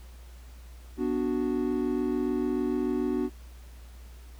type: chord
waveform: triangle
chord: B minor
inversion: none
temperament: equal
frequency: 246.9 / 293.7 / 370 Hz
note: B3 / D4 / F#4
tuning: 0 / 0 / 0 cents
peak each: -28 dBFS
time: 0.97-3.3 s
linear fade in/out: 50 ms
effects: added 60 Hz sine -44 dBFS peak until 4.39 s + pink hiss -57 dBFS RMS until 4.39 s